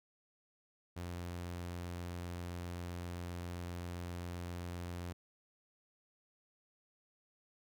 sawtooth tone, 87.6 Hz, F2, 6 cents sharp, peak -37 dBFS, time 0.96-5.13 s, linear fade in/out 10 ms, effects none

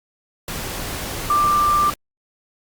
sine tone in noise, 1183 Hz, D6, 12 cents sharp, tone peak -14 dBFS, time 1.3-1.9 s, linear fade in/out 2 ms, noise pink, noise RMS -28 dBFS, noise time 0.48-1.94 s, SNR +11 dB, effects Opus 48 kbps

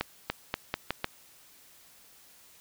accelerating click train, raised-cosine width 0.3 ms, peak -12 dBFS, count 6, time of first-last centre 0.01-1.044 s, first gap 290 ms, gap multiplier 0.83, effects white hiss -57 dBFS RMS until 2.6 s

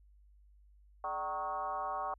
sine tone with frequency modulation, 932.3 Hz, A#5, in tune, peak -34 dBFS, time 1.04-2.14 s, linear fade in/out 2 ms, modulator 169 Hz, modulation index 1.8, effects added 50 Hz sine -59 dBFS peak until 2.18 s

